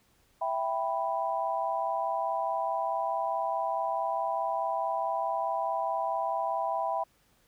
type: chord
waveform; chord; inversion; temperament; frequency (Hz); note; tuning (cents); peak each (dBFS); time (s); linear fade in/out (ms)
sine; E minor; none; equal; 659.3 / 784 / 987.8; E5 / G5 / B5; 0 / 0 / 0; -32; 0.41-7.04; 10
effects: pink hiss -67 dBFS RMS until 7.47 s